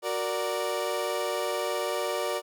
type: chord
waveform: 30% pulse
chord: Gb augmented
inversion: none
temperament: equal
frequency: 370 / 466.2 / 587.3 Hz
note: Gb4 / Bb4 / D5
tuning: 0 / 0 / 0 cents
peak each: -31 / -30 / -28 dBFS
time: 0.02-2.42 s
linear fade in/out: 50 ms
effects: none